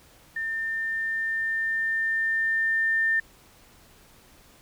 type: tone with level ramp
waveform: sine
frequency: 1800 Hz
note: A6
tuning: 39 cents sharp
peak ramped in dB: -27 to -20 dBFS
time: 0.36-3.2 s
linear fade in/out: 5 ms
effects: pink hiss -55 dBFS RMS until 4.61 s